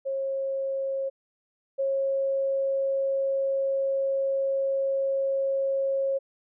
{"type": "tone pair in turn", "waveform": "sine", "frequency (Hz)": [541, 543.4], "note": ["C#5", "C#5"], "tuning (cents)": [-42, -35], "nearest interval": "unison", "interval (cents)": 7, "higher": "second", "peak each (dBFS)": [-26, -23], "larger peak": "second", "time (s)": [[0.05, 1.1], [1.78, 6.19]], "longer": "second", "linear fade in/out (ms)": 20, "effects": []}